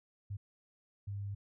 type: tone bursts at uneven times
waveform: sine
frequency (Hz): 100.4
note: G2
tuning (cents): +42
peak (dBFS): -37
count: 2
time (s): 0.3-0.37 / 1.07-1.35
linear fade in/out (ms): 10
effects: none

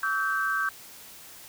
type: tone cluster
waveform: sine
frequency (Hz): 1139 / 1296 / 1560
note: C#6 / E6 / G6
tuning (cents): +47 / -30 / -9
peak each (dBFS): -31 / -32 / -26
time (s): 0.03-0.69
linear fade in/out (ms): 2
effects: white hiss -47 dBFS RMS until 1.48 s

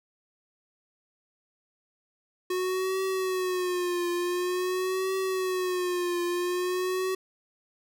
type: tone with vibrato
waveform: square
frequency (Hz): 364.9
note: F#4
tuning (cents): -24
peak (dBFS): -27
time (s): 2.5-7.15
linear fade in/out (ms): 5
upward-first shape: triangle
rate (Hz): 0.47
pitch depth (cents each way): 79
effects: none

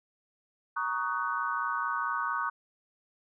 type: chord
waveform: sine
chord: D# minor seventh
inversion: second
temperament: just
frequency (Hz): 933.4 / 1120.1 / 1244.5 / 1493.4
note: A#5 / C#6 / D#6 / F#6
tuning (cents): +2 / +18 / 0 / +16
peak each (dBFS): -36 / -33 / -34 / -34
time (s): 0.76-2.5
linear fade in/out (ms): 10
effects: none

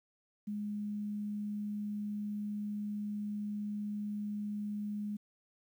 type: tone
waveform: sine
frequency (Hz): 207.7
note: G#3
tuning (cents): 0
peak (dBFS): -35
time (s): 0.47-5.17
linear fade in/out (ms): 10
effects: 11-bit

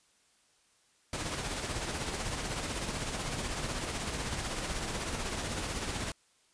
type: noise with tremolo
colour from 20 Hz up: pink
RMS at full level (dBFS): -34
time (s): 1.13-6.12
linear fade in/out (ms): 2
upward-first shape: sine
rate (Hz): 16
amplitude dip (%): 40
effects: white hiss -68 dBFS RMS until 6.53 s + resampled to 22050 Hz

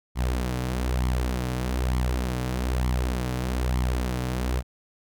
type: tone with flanger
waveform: sawtooth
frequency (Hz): 62.5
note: B1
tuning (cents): +21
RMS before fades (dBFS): -26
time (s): 0.15-4.63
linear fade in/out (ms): 50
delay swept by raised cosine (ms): 0.92 to 6.92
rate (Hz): 1.1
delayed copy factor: +0.55
effects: none

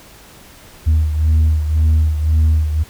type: beating tone pair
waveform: sine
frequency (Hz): 77.8 / 79.7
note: D#2 / D#2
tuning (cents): 0 / +42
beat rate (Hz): 1.9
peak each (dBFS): -10 / -16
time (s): 0.86-2.84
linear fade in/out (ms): 20
effects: tanh soft clip ceiling -8 dBFS + pink hiss -42 dBFS RMS until 2.89 s

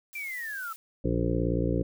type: noise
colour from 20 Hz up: blue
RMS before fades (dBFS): -47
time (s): 0.13-0.76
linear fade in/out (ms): 0
type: linear sweep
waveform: sine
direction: down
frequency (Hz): 2381 to 1290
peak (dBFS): -33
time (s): 0.15-0.73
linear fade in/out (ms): 5
type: harmonic tone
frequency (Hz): 58.27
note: A#1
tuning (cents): 0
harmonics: 1 / 2 / 3 / 5 / 6 / 7 / 8 / 9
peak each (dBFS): -31 / -31 / -31 / -31 / -34 / -36 / -35 / -35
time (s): 1.04-1.83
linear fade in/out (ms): 10
effects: none

